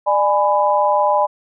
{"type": "chord", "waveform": "sine", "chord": "G# diminished", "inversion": "second", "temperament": "just", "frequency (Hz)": [598, 830.6, 996.7], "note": ["D5", "G#5", "B5"], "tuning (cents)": [31, 0, 16], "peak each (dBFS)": -17, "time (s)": [0.06, 1.27], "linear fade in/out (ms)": 20, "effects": []}